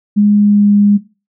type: tone with pitch glide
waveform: sine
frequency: 206.7 to 204.4 Hz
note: G#3 to G#3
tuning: -8 to -27 cents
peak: -6 dBFS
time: 0.16-0.98 s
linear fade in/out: 20 ms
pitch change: -19 cents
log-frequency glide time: 0.33-0.73 s
effects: noise-tail reverb RT60 0.3 s tail -17 dB re dry